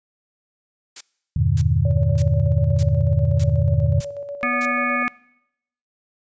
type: noise bursts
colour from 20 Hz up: blue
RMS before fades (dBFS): -30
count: 7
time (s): 0.96-4.656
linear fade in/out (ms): 5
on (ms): 48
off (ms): 560
type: chord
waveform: sine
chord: E half-diminished seventh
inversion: none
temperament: just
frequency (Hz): 82.41 / 98.89 / 118.67 / 148.33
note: E2 / G2 / Bb2 / D3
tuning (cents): 0 / +16 / +31 / +18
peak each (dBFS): -21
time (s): 1.36-4.01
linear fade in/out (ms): 5
type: tone with tremolo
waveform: sine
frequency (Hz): 570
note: C#5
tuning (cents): +48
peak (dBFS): -27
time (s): 1.85-5.03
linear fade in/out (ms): 2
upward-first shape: square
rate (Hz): 8.2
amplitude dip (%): 45
type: harmonic tone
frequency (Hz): 244.7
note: B3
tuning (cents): -16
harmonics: 1 / 3 / 5 / 7 / 9 / 10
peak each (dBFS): -26 / -33 / -24 / -26 / -23 / -30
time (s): 4.43-5.08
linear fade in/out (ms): 0
effects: noise-tail reverb RT60 0.8 s tail -23 dB re dry + resampled to 16000 Hz